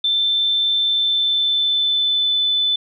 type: tone with pitch glide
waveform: sine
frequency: 3548 to 3507 Hz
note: A7 to A7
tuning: +14 to -6 cents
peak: -15 dBFS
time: 0.04-2.76 s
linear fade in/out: 5 ms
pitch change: -20 cents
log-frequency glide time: 0.81-2.42 s
effects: none